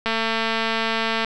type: click train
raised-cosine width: 0.3 ms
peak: -7 dBFS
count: 268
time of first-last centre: 0.06-1.247 s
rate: 225 Hz
effects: none